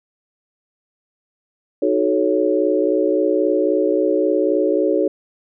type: chord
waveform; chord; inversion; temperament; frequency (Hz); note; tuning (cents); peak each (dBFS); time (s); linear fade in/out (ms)
sine; D# half-diminished seventh; none; equal with one note detuned; 311.1 / 370 / 433.7 / 554.4; D#4 / F#4 / A4 / C#5; 0 / 0 / -25 / 0; -20; 1.82-5.08; 5
effects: none